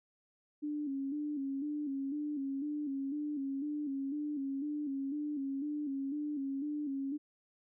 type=tone with vibrato; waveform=sine; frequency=284.8 Hz; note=C#4; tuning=47 cents sharp; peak=-34 dBFS; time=0.62-7.18 s; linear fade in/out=20 ms; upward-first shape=square; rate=2 Hz; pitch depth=73 cents each way; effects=none